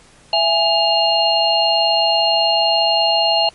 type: tone cluster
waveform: sine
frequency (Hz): 667 / 829 / 2818 / 4243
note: E5 / G#5 / F7 / C8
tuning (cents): +20 / -3 / +15 / +23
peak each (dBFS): -18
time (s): 0.33-3.49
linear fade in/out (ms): 2
effects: pink hiss -48 dBFS RMS until 3.54 s + MP3 48 kbps